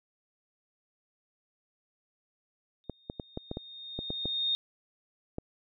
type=tone with exponential growth; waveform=sine; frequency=3684 Hz; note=A#7; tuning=21 cents flat; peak=-25 dBFS; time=2.84-4.55 s; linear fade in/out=0 ms; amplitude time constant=370 ms
type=clicks; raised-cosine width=2 ms; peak=-21 dBFS; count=10; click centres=2.897 / 3.099 / 3.198 / 3.374 / 3.514 / 3.571 / 3.99 / 4.104 / 4.256 / 5.384 s
effects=none